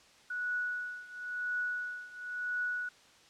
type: tone with tremolo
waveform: sine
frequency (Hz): 1470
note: F#6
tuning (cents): -12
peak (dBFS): -30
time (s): 0.3-2.89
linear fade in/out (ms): 5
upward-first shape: triangle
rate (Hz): 0.97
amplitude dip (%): 90
effects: white hiss -60 dBFS RMS until 3.29 s + low-pass 6000 Hz 12 dB/octave